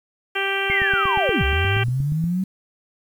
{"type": "harmonic tone", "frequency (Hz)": 392, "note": "G4", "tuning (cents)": 0, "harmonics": [1, 2, 3, 4, 5, 6, 7, 8], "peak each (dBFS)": [-27, -30, -32, -26, -30, -28, -29, -30], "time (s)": [0.35, 1.84], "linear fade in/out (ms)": 10}
{"type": "linear two-way sweep", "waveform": "sine", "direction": "down then up", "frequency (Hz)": [2187, 65.41, 192], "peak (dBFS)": -19, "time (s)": [0.7, 2.44], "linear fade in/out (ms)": 5, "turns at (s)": 1.44}
{"type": "click train", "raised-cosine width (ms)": 5, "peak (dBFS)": -19, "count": 14, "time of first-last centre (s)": [0.7, 2.24], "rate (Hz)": 8.44}
{"effects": ["8-bit"]}